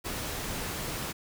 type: noise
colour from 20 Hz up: pink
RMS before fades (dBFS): -35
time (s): 0.04-1.13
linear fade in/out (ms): 20
effects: none